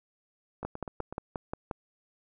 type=two click trains; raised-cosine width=1 ms; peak=-19 / -24 dBFS; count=7 / 5; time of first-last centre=0.65-1.712 / 0.63-1.126 s; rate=5.65 / 8.07 Hz; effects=none